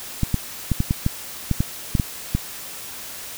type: clicks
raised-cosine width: 5 ms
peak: -6 dBFS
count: 11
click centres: 0.233 / 0.343 / 0.717 / 0.804 / 0.909 / 1.064 / 1.513 / 1.605 / 1.952 / 1.998 / 2.35 s
effects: white hiss -35 dBFS RMS until 3.37 s